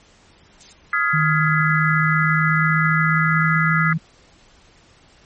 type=noise; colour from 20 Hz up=violet; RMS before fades=-34 dBFS; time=0.6-0.74 s; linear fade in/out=10 ms
type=chord; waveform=sine; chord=F half-diminished seventh; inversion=third; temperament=just; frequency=1257.2 / 1396.9 / 1676.3 / 2012 Hz; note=Eb6 / F6 / Ab6 / Cb7; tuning=+18 / 0 / +16 / +32 cents; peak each=-22 dBFS; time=0.93-3.93 s; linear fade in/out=2 ms
type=tone with pitch glide; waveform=sine; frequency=155.56 to 161.51 Hz; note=D#3 to E3; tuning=0 to -35 cents; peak=-18 dBFS; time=1.13-3.98 s; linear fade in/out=10 ms; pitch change=+65 cents; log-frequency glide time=1.33-3.75 s
effects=pink hiss -52 dBFS RMS until 5.25 s + MP3 32 kbps